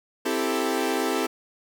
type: chord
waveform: sawtooth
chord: A minor seventh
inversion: first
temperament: equal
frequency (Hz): 261.6 / 329.6 / 392 / 440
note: C4 / E4 / G4 / A4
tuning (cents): 0 / 0 / 0 / 0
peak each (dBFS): -25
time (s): 0.25-1.27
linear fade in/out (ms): 10
effects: none